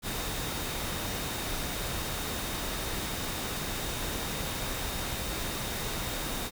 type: tone in noise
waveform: sine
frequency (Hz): 3700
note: A#7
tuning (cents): -14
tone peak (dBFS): -44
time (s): 0.02-6.51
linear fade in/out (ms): 50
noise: pink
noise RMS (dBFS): -34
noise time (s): 0.02-6.51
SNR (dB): -13
effects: none